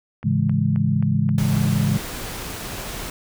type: click train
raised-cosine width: 0.5 ms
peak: -23 dBFS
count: 5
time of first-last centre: 0.23-1.291 s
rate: 3.77 Hz
type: chord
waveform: sine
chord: A major seventh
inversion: none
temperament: equal with one note detuned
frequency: 107.18 / 138.59 / 164.81 / 207.7 Hz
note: A2 / C#3 / E3 / G#3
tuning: -45 / 0 / 0 / 0 cents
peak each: -23 / -21 / -23 / -22 dBFS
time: 0.24-1.98 s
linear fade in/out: 10 ms
type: noise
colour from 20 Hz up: pink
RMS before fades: -31 dBFS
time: 1.38-3.1 s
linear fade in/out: 2 ms
effects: none